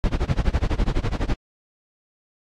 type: noise with tremolo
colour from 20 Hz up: brown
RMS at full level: -18 dBFS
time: 0.04-1.34 s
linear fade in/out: 0 ms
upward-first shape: sine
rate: 12 Hz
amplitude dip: 95%
effects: low-pass 5000 Hz 12 dB/octave + AAC 64 kbps